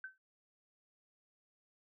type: tone with exponential decay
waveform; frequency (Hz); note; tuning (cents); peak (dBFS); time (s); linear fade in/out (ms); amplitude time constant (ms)
sine; 1536; G6; -36; -39; 0.04-0.18; 2; 29
effects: none